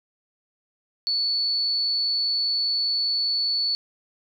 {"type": "tone", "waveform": "sine", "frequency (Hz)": 4445, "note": "C#8", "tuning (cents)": 4, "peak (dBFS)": -21, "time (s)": [1.07, 3.75], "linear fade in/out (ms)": 0, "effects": ["10-bit"]}